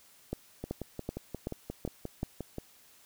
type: two click trains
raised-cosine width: 2 ms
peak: -23 / -20 dBFS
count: 12 / 6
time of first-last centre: 0.64-2.583 / 0.33-2.231 s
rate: 5.66 / 2.63 Hz
effects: white hiss -60 dBFS RMS until 3.05 s

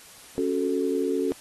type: chord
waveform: sine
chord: F# minor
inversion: second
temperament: equal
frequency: 277.2 / 370 / 440 Hz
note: C#4 / F#4 / A4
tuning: 0 / 0 / 0 cents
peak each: -27 dBFS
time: 0.38-1.32 s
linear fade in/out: 0 ms
effects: white hiss -48 dBFS RMS until 1.4 s + AAC 32 kbps

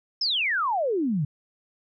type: exponential sweep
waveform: sine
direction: down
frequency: 5400 to 136.4 Hz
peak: -22 dBFS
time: 0.21-1.25 s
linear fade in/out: 5 ms
effects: none

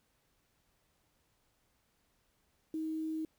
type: tone with quantisation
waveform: sine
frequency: 316.5 Hz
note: D#4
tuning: 30 cents sharp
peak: -34 dBFS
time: 2.74-3.25 s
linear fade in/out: 2 ms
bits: 10
effects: pink hiss -75 dBFS RMS until 3.38 s

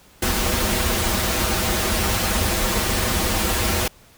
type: noise with comb filter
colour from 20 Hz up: pink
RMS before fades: -21 dBFS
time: 0.22-3.88 s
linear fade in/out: 5 ms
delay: 7 ms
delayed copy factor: -0.95
effects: pink hiss -51 dBFS RMS until 4.17 s

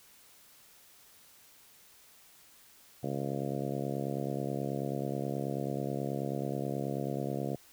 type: harmonic tone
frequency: 69.3 Hz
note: C#2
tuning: in tune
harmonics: 2 / 3 / 4 / 5 / 6 / 7 / 8 / 9 / 10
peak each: -37 / -39 / -40 / -41 / -42 / -42 / -43 / -44 / -44 dBFS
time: 3.03-7.56 s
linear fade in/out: 5 ms
effects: white hiss -59 dBFS RMS until 7.72 s

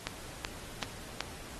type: click train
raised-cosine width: 0.2 ms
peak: -14 dBFS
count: 4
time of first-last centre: 0.07-1.206 s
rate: 2.64 Hz
effects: pink hiss -47 dBFS RMS until 1.59 s + AAC 32 kbps

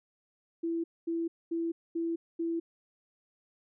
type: tone bursts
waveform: sine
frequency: 333.1 Hz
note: E4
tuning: 18 cents sharp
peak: -29 dBFS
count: 5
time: 0.63-2.6 s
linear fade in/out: 10 ms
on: 210 ms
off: 230 ms
effects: none

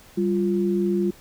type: tone pair together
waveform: sine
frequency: 195.98 / 349.2 Hz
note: G3 / F4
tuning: 0 / 0 cents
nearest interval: minor seventh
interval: 1000 cents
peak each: -22 dBFS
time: 0.17-1.11 s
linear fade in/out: 10 ms
effects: pink hiss -50 dBFS RMS until 1.2 s

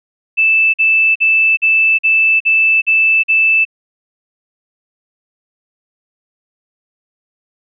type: tone bursts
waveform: sine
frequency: 2637 Hz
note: E7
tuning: in tune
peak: -8 dBFS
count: 8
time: 0.37-3.652 s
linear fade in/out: 20 ms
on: 370 ms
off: 46 ms
effects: none

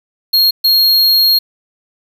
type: tone bursts at uneven times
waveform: square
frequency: 4260 Hz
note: C8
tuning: 30 cents sharp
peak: -8 dBFS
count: 2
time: 0.33-0.51 / 0.64-1.39 s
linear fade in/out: 10 ms
effects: 7-bit

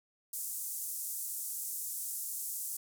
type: band-pass noise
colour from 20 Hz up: white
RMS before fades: -39 dBFS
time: 0.33-2.77 s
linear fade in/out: 5 ms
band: 7200 to 15000 Hz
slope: 24 dB/octave
effects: none

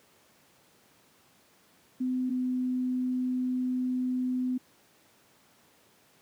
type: tone pair in turn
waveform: sine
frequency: 254.7 / 253.2 Hz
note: C4 / B3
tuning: -46 / +43 cents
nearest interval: unison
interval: 11 cents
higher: first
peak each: -26 dBFS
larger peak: neither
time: 2-2.3 / 2.3-4.58 s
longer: second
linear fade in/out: 10 ms
effects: pink hiss -62 dBFS RMS until 6.21 s + high-pass 150 Hz 12 dB/octave

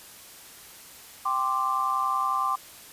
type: chord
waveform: sine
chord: G suspended fourth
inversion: none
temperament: just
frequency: 784 / 1045.3 / 1176 Hz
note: G5 / C6 / D6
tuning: 0 / -2 / +2 cents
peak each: -32 / -27 / -26 dBFS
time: 1.25-2.56 s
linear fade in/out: 10 ms
effects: white hiss -47 dBFS RMS until 2.92 s + resampled to 32000 Hz

